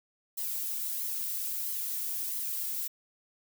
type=noise with flanger; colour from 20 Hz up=violet; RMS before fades=-34 dBFS; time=0.37-2.88 s; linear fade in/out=10 ms; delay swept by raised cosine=0.95 to 2.35 ms; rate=1.5 Hz; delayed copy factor=+0.5; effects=none